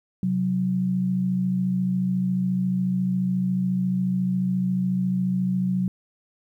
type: tone pair together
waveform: sine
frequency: 130.74 / 184.9 Hz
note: C3 / F#3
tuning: -1 / -1 cents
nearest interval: tritone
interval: 600 cents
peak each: -29 / -21 dBFS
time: 0.23-5.88 s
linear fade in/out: 2 ms
effects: 10-bit